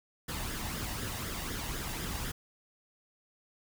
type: noise with flanger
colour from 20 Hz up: pink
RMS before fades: -37 dBFS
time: 0.28-2.32 s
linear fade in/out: 10 ms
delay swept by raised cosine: 0.57 to 1.1 ms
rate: 4 Hz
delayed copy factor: +0.5
effects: none